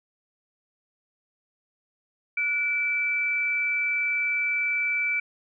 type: tone pair together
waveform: sine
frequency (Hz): 1461.5 / 2320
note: F#6 / D7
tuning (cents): -22 / -22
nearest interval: minor sixth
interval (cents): 800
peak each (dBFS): -34 / -23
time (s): 2.37-5.2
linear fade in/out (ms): 5
effects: none